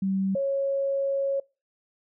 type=tone pair in turn; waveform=sine; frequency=192.6 / 550 Hz; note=G3 / C#5; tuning=-30 / -14 cents; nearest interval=octave + tritone; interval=1816 cents; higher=second; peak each=-23 dBFS; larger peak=neither; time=0.02-0.35 / 0.35-1.4 s; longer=second; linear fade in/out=5 ms; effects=noise-tail reverb RT60 0.3 s tail -25 dB re dry